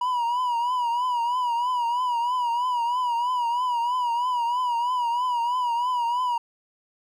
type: tone with vibrato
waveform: triangle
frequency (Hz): 970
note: B5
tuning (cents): -31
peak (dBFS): -20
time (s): 0.01-6.38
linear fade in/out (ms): 5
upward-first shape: triangle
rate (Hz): 3.1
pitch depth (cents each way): 86
effects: none